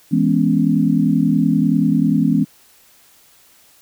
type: chord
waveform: sine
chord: C# minor seventh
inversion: first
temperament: equal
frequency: 164.81 / 207.7 / 246.9 / 277.2 Hz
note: E3 / G#3 / B3 / C#4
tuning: 0 / 0 / 0 / 0 cents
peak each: -18 dBFS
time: 0.11-2.45 s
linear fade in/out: 20 ms
effects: white hiss -51 dBFS RMS until 3.81 s